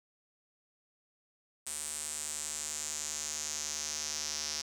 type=tone with band-pass filter sweep; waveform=square; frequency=75.4 Hz; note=D2; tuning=46 cents sharp; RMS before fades=-38 dBFS; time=1.66-4.62 s; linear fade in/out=10 ms; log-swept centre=8600 to 5600 Hz; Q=4.1; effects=none